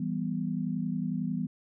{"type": "chord", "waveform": "sine", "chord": "E minor", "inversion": "none", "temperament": "equal", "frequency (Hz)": [164.81, 196, 246.9], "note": ["E3", "G3", "B3"], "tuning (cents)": [0, 0, 0], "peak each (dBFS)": -33, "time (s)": [0, 1.47], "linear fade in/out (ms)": 5, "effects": []}